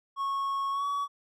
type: tone with pitch glide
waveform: triangle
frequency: 1100 to 1132.2 Hz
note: C#6 to C#6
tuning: -14 to +36 cents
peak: -26 dBFS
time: 0.16-1.08 s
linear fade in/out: 50 ms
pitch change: +50 cents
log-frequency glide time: 0.71-0.86 s
effects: none